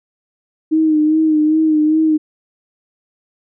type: tone with vibrato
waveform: sine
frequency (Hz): 310.7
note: D#4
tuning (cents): -2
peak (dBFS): -10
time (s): 0.71-2.18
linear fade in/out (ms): 20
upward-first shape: sine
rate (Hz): 2.5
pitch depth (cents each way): 39
effects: none